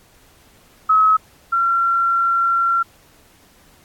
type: tone pair in turn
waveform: sine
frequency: 1283 / 1366 Hz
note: E6 / F6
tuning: -47 / -39 cents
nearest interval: minor second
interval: 108 cents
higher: second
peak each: -10 / -14 dBFS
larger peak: first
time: 0.89-1.17 / 1.52-2.83 s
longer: second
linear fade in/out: 10 ms
effects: pink hiss -52 dBFS RMS until 3.84 s + AAC 64 kbps